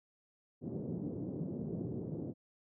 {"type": "band-pass noise", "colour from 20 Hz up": "pink", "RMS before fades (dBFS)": -40, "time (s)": [0.61, 2.34], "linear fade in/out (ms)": 50, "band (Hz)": [120, 420], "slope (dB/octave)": 24, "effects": []}